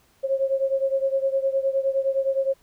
sine beating tone pair, 537 / 546.7 Hz, C5 / C#5, +45 / -24 cents, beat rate 9.7 Hz, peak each -22 / -25 dBFS, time 0.23-2.54 s, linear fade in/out 20 ms, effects pink hiss -61 dBFS RMS until 2.62 s

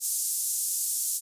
pink band-pass noise, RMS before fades -29 dBFS, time 0-1.21 s, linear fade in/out 50 ms, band 6900 to 13000 Hz, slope 24 dB/octave, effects resampled to 32000 Hz

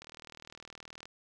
click train, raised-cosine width 0.2 ms, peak -30 dBFS, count 42, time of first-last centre 0.02-1.055 s, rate 39.6 Hz, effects none

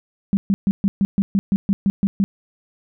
sine tone bursts, 196.9 Hz, G3, 8 cents sharp, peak -13 dBFS, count 12, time 0.33-2.24 s, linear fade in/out 0 ms, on 40 ms, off 130 ms, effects none

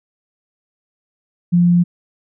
sine tone, 174.61 Hz, F3, in tune, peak -9 dBFS, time 1.52-1.84 s, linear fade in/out 20 ms, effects none

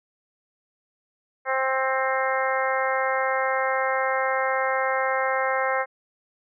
harmonic tone, 263.9 Hz, C4, 15 cents sharp, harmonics 2 / 3 / 4 / 5 / 6 / 7 / 8, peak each -26 / -28 / -29 / -30 / -31 / -31 / -32 dBFS, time 1.45-5.86 s, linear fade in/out 50 ms, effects none

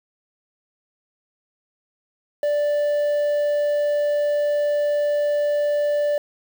triangle tone with quantisation, 587.3 Hz, D5, in tune, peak -16 dBFS, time 2.43-6.18 s, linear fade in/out 2 ms, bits 7, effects none

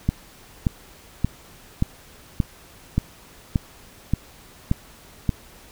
click train, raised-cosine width 5 ms, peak -6 dBFS, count 10, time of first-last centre 0.09-5.292 s, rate 1.73 Hz, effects pink hiss -48 dBFS RMS until 5.71 s

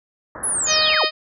white low-pass noise, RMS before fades -35 dBFS, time 0.35-0.95 s, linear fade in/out 0 ms, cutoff 1800 Hz, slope 96 dB/octave
sine linear sweep, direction down, 10990 to 257.5 Hz, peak -19 dBFS, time 0.43-1.05 s, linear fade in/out 10 ms
harmonic tone, 621 Hz, D#5, 3 cents flat, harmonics 1 / 2 / 3 / 4 / 5 / 6 / 7 / 8, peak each -25 / -25 / -25 / -25 / -25 / -25 / -25 / -25 dBFS, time 0.66-1.11 s, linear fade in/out 50 ms
effects none

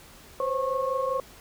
sine tone cluster, 513 / 538 / 1092 Hz, C5 / C5 / C#6, -34 / +48 / -26 cents, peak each -29 dBFS, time 0.4-1.2 s, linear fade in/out 2 ms, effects pink hiss -50 dBFS RMS until 1.4 s

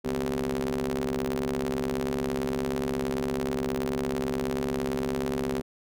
sawtooth ring-modulated tone, 69.2 Hz, C#2, 2 cents flat, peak -20 dBFS, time 0.04-5.62 s, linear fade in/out 20 ms, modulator 320 Hz, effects none

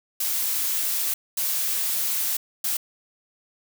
blue noise bursts at uneven times, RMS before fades -25 dBFS, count 3, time 0.2-1.14 / 1.37-2.37 / 2.64-2.77 s, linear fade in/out 5 ms, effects none

